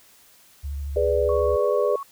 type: tone with vibrato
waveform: sine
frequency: 70.8 Hz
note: C#2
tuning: 37 cents sharp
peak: -27 dBFS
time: 0.63-1.57 s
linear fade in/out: 20 ms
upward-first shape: square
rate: 13 Hz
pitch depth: 34 cents each way
type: chord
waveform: sine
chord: G# diminished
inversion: none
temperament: equal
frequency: 415.3 / 493.9 / 587.3 Hz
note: G#4 / B4 / D5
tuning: 0 / 0 / 0 cents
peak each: -23 dBFS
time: 0.96-1.96 s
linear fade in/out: 5 ms
type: tone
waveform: sine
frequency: 1108.7 Hz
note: C#6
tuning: in tune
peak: -30 dBFS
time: 1.29-2.03 s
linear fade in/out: 2 ms
effects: white hiss -54 dBFS RMS until 2.11 s